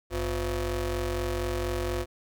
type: ring-modulated tone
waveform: 25% pulse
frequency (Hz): 151.4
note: D#3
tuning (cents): -47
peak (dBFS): -21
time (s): 0.1-2.06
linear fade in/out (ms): 50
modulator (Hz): 205
effects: none

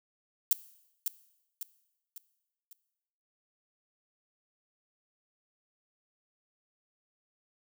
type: noise with echo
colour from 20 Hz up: violet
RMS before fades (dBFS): -23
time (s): 0.51-0.53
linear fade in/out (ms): 2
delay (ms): 550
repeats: 4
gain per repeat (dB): -7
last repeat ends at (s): 2.73
effects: noise-tail reverb RT60 0.9 s tail -18 dB re dry

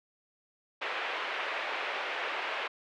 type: band-pass noise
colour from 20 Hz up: white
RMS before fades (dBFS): -35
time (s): 0.81-2.68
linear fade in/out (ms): 10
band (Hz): 420 to 2700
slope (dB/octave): 24
effects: none

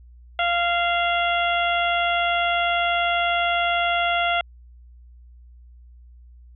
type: harmonic tone with a mistuned harmonic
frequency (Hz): 693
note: F5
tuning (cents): -14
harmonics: 1 / 2 / 3 / 4 / 5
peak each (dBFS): -22 / -25 / -27 / -28 / -29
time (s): 0.39-4.41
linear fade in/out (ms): 2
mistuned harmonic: 5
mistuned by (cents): -57
effects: added 60 Hz sine -44 dBFS peak until 6.55 s

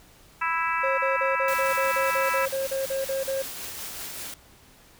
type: harmonic tone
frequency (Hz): 329.6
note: E4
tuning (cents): 0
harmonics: 3 / 4 / 5 / 6 / 7 / 8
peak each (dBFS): -28 / -28 / -31 / -34 / -35 / -32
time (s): 0.41-2.46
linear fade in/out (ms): 10
type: tone bursts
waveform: triangle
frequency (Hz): 538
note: C5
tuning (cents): +48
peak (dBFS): -23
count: 14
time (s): 0.83-3.424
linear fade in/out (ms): 10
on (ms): 150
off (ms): 38
type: noise with tremolo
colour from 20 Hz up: white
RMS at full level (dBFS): -35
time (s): 1.48-4.34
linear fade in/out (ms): 2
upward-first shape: triangle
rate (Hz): 5.2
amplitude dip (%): 30
effects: pink hiss -54 dBFS RMS until 4.99 s

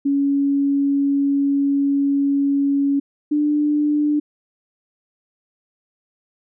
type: tone pair in turn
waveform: sine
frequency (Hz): 280 / 296.6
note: C#4 / D4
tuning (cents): +18 / +17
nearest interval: minor second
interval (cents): 99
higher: second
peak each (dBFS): -15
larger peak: neither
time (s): 0.05-3 / 3.31-4.2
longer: first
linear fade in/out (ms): 10
effects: none

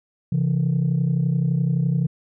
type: tone pair together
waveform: sine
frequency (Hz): 135.6 / 167.35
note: C#3 / E3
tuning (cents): -38 / +26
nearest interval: major third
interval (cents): 364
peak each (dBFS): -19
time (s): 0.32-2.07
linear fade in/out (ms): 5
effects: tanh soft clip ceiling -14 dBFS

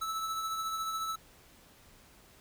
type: tone with tremolo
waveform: square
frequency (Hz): 1310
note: E6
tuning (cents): -11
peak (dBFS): -32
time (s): 0.01-1.16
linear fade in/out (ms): 10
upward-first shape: triangle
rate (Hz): 14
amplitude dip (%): 40
effects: pink hiss -59 dBFS RMS until 2.4 s

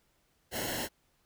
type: noise with comb filter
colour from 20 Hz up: pink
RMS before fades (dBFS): -35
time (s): 0.51-0.89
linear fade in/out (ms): 50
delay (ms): 0.83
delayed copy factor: -0.75
effects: pink hiss -72 dBFS RMS until 1.25 s

